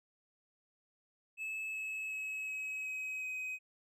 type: tone with pitch steps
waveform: triangle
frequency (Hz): 2602 / 2586 / 2569 / 2553 / 2537 / 2521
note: E7 / E7 / E7 / D#7 / D#7 / D#7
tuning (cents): -23 / -34 / -45 / +44 / +33 / +22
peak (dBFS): -36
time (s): 1.37-3.59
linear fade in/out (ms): 50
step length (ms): 370
effects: none